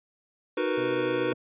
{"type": "chord", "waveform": "square", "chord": "B major seventh", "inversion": "first", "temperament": "equal", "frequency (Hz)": [311.1, 370, 466.2, 493.9], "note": ["D#4", "F#4", "A#4", "B4"], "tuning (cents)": [0, 0, 0, 0], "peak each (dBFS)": [-32, -31, -33, -30], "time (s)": [0.57, 1.33], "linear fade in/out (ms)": 5}
{"type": "harmonic tone", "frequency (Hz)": 127.8, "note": "C3", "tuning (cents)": -40, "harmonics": [1, 2, 3, 4, 5], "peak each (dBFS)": [-40, -40, -43, -49, -49], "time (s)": [0.77, 1.34], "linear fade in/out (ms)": 10}
{"effects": ["resampled to 8000 Hz"]}